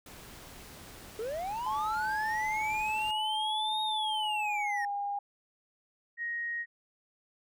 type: noise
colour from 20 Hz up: pink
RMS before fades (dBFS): -49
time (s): 0.06-3.11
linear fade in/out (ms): 2
type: linear two-way sweep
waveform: triangle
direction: up then down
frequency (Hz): 417.3 to 3750 to 1810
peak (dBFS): -31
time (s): 1.19-4.85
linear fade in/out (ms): 2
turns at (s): 3.82
type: tone with pitch glide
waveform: sine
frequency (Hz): 862 to 808.9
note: A5 to G#5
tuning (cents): -36 to -46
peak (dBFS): -31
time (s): 1.66-5.19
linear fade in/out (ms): 5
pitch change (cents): -110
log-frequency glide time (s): 4.16-4.9
type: tone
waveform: sine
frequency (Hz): 1877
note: A#6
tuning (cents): +11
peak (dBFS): -32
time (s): 6.17-6.66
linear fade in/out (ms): 50
effects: none